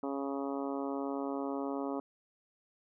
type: harmonic tone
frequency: 138.59 Hz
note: C#3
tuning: in tune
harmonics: 2 / 3 / 4 / 5 / 6 / 7 / 8 / 9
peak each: -36 / -40 / -42 / -44 / -46 / -47 / -48 / -49 dBFS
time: 0.03-2 s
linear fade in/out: 2 ms
effects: none